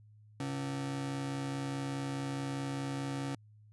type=ring-modulated tone; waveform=40% pulse; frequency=206.2 Hz; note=G#3; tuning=12 cents flat; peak=-31 dBFS; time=0.4-3.35 s; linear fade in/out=2 ms; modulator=70.7 Hz; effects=added 106 Hz sine -56 dBFS peak until 3.72 s + resampled to 24000 Hz